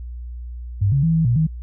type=tone with pitch steps; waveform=sine; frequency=99.8 / 138.1 / 163.5 / 162.1 / 119.6 / 158.5 Hz; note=G2 / C#3 / E3 / E3 / A#2 / D#3; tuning=+32 / -6 / -14 / -29 / +45 / +32 cents; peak=-14 dBFS; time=0.81-1.47 s; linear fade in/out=10 ms; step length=110 ms; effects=added 60 Hz sine -29 dBFS peak until 1.62 s